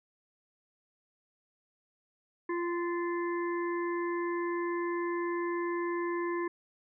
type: harmonic tone with a mistuned harmonic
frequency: 345.5 Hz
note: F4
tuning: 19 cents flat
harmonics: 1 / 3 / 5 / 6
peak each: -31 / -37 / -42 / -46 dBFS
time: 2.49-6.48 s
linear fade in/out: 5 ms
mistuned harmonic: 5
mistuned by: +23 cents
effects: none